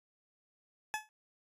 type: tone with exponential decay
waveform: 20% pulse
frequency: 858 Hz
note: A5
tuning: 44 cents flat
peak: -25 dBFS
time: 0.94-1.09 s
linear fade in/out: 0 ms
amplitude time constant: 31 ms
effects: resampled to 32000 Hz